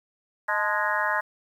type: harmonic tone with a mistuned harmonic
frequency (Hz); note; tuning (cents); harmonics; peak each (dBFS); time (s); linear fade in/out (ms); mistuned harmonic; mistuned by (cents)
207.7; G#3; 0; 3 / 4 / 5 / 6 / 7 / 8 / 9; -32 / -30 / -29 / -34 / -31 / -28 / -31; 0.48-1.21; 10; 4; +82
effects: 9-bit